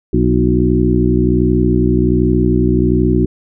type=harmonic tone with a mistuned harmonic; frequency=61.3 Hz; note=B1; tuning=12 cents flat; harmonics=1 / 2 / 3 / 4 / 5 / 6; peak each=-17 / -17 / -17 / -17 / -17 / -17 dBFS; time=0.13-3.26 s; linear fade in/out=5 ms; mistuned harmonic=5; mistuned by=+48 cents; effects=none